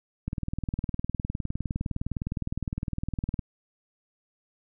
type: click train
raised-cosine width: 5 ms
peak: -17 dBFS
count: 62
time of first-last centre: 0.28-3.392 s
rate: 19.6 Hz
effects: none